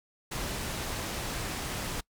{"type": "low-pass noise", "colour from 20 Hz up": "pink", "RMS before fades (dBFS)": -35, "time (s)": [0.31, 2.01], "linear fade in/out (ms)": 10, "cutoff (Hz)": 12000, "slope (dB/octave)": 12, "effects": ["noise-tail reverb RT60 0.1 s tail -24 dB re dry"]}